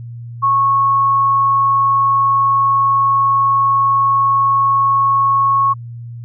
sine tone, 1100 Hz, C#6, 14 cents flat, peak -10 dBFS, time 0.42-5.74 s, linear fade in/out 20 ms, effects added 118 Hz sine -27 dBFS peak until 6.24 s

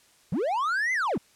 triangle linear two-way sweep, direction up then down, 132.7 to 2093 to 132.7 Hz, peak -22 dBFS, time 0.32-1.18 s, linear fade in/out 5 ms, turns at 0.93 s, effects white hiss -60 dBFS RMS until 1.35 s + low-pass 10000 Hz 12 dB/octave

